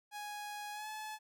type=tone with pitch glide; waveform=sawtooth; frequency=830.6 to 859.9 Hz; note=G#5 to A5; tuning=0 to -40 cents; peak=-38 dBFS; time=0.11-1.19 s; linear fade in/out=50 ms; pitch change=+60 cents; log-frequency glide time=0.72-0.88 s; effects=none